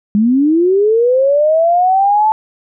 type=linear sweep; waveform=sine; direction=up; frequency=200.2 to 880 Hz; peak=-8 dBFS; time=0.15-2.32 s; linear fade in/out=0 ms; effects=none